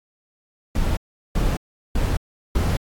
brown noise bursts, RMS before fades -20 dBFS, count 4, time 0.75-2.77 s, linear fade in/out 5 ms, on 220 ms, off 380 ms, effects AAC 64 kbps

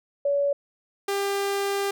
sine / sawtooth tone pair in turn, 567 / 398.2 Hz, C#5 / G4, +39 / +27 cents, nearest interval tritone, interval 612 cents, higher first, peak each -20 dBFS, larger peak neither, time 0.25-0.53 / 1.08-1.91 s, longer second, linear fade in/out 5 ms, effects none

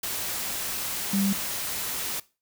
sine tone in noise, 197.3 Hz, G3, 11 cents sharp, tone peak -22 dBFS, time 1.13-1.33 s, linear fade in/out 5 ms, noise white, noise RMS -31 dBFS, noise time 0.03-2.2 s, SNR +6 dB, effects noise-tail reverb RT60 0.3 s tail -20 dB re dry

